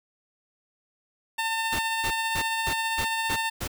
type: tone with tremolo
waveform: 15% pulse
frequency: 900 Hz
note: A5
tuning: 39 cents sharp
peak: -18 dBFS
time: 1.38-3.5 s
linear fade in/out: 10 ms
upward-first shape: triangle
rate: 15 Hz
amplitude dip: 30%
type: noise bursts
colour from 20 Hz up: pink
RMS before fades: -31 dBFS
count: 7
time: 1.72-3.678 s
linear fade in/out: 10 ms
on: 74 ms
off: 240 ms
effects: none